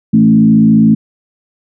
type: tone with frequency modulation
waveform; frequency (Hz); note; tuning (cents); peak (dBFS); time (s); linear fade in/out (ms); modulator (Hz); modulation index
sine; 218.9; A3; -9; -4; 0.13-0.95; 10; 54.7; 0.9
effects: none